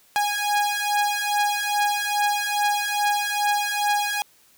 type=beating tone pair; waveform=sawtooth; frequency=824 / 826.4 Hz; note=G#5 / G#5; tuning=-14 / -9 cents; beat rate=2.4 Hz; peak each=-20 dBFS; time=0.16-4.22 s; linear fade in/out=0 ms; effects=white hiss -57 dBFS RMS until 4.57 s